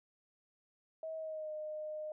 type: tone with pitch glide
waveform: sine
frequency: 640 to 613.6 Hz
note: D#5 to D#5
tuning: +49 to -24 cents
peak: -39 dBFS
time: 1.03-2.12 s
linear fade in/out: 2 ms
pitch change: -73 cents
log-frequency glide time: 1.16-1.52 s
effects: none

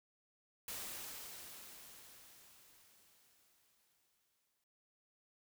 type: noise with exponential decay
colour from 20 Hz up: white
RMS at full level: -44 dBFS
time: 0.68-4.64 s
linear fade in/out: 2 ms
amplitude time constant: 860 ms
effects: none

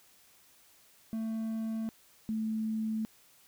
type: tone pair in turn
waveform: triangle / sine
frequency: 222.6 / 219.5 Hz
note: A3 / A3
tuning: +20 / -4 cents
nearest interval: unison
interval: 24 cents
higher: first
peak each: -30 / -30 dBFS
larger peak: neither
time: 1.13-1.89 / 2.29-3.05 s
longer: neither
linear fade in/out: 0 ms
effects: white hiss -62 dBFS RMS until 3.47 s

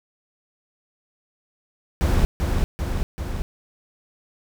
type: noise with echo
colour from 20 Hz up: brown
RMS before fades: -18 dBFS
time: 2.01-2.25 s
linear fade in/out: 0 ms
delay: 390 ms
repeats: 3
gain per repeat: -3 dB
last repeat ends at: 3.42 s
effects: none

